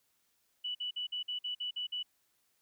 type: tone bursts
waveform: sine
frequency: 2960 Hz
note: F#7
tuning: in tune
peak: -34 dBFS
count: 9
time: 0.64-2.03 s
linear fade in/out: 10 ms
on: 110 ms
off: 50 ms
effects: white hiss -75 dBFS RMS until 2.61 s